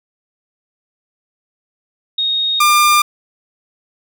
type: tone pair in turn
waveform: sine / sawtooth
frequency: 3729 / 1198.5 Hz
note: A#7 / D6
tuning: 0 / +35 cents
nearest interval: octave + minor sixth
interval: 1965 cents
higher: first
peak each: -14 / -5 dBFS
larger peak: second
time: 2.18-2.6 / 2.6-3.02 s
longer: neither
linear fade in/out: 5 ms
effects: none